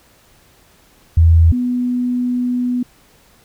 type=tone pair in turn; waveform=sine; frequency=82.41 / 247 Hz; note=E2 / B3; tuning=0 / 0 cents; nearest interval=octave + perfect fifth; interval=1900 cents; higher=second; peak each=-6 / -15 dBFS; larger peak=first; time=1.17-1.52 / 1.52-2.83 s; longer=second; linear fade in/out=5 ms; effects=pink hiss -51 dBFS RMS until 3.44 s